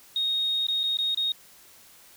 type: tone with dropouts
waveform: triangle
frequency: 3729 Hz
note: A#7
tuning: in tune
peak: -20 dBFS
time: 0.16-1.32 s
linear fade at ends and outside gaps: 2 ms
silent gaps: 0.668-0.684 / 0.833-0.837 / 0.971-0.987 / 1.147-1.173 s
effects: tanh soft clip ceiling -21 dBFS + white hiss -53 dBFS RMS until 2.16 s